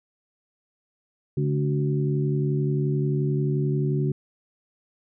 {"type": "harmonic tone with a mistuned harmonic", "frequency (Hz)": 71.4, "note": "D2", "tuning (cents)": -48, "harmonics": [2, 3, 4, 5], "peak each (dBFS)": [-22, -32, -33, -29], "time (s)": [1.37, 4.12], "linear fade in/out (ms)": 5, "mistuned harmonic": 5, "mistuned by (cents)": 67, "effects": []}